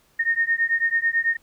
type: beating tone pair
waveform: sine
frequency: 1837 / 1846.1 Hz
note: A#6 / A#6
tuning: -26 / -17 cents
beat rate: 9.1 Hz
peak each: -22 dBFS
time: 0.19-1.37 s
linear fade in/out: 10 ms
effects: pink hiss -61 dBFS RMS until 1.42 s